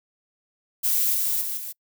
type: noise with level steps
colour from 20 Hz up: violet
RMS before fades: -22 / -24 / -29 / -34 dBFS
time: 0.83-1.73 s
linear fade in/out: 20 ms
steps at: 1.14 / 1.41 / 1.57 s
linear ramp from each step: 5 ms
effects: noise-tail reverb RT60 0.1 s tail -26 dB re dry